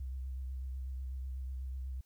sine tone with vibrato, 65 Hz, C2, 11 cents flat, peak -37 dBFS, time 0-2.01 s, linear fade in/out 5 ms, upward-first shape triangle, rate 8.1 Hz, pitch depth 44 cents each way, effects white hiss -75 dBFS RMS until 2.05 s

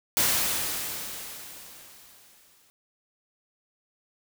white noise with exponential decay, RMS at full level -22 dBFS, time 0.17-2.7 s, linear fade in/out 0 ms, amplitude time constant 550 ms, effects none

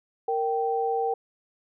sine tone pair together, 462.9 / 778.5 Hz, A#4 / G5, -12 / -12 cents, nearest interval major sixth, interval 900 cents, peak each -26 dBFS, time 0.28-1.14 s, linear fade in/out 5 ms, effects none

